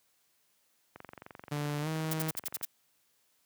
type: click train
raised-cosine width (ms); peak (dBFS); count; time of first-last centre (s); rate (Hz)
0.5; -30; 39; 0.96-2.612; 23
type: tone with pitch glide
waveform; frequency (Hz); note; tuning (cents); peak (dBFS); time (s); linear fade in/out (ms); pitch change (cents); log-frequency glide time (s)
sawtooth; 146.83 to 158.28; D3 to D#3; 0 to +30; -28; 1.51-2.31; 10; +130; 1.81-1.88
type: noise bursts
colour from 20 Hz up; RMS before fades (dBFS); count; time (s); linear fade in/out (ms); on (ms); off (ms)
blue; -34; 7; 2.11-2.652; 5; 26; 60
effects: white hiss -72 dBFS RMS until 3.45 s + high-pass 80 Hz 12 dB/octave